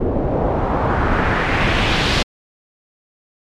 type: noise with low-pass filter sweep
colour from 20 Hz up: pink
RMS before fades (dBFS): -17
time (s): 0-2.23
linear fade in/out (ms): 10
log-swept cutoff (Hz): 450 to 4300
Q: 1.6
effects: MP3 96 kbps